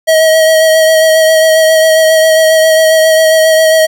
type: tone with vibrato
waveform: square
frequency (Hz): 637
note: D#5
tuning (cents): +41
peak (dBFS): -5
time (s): 0.07-3.87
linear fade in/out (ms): 20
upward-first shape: sine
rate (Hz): 7.4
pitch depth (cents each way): 19
effects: none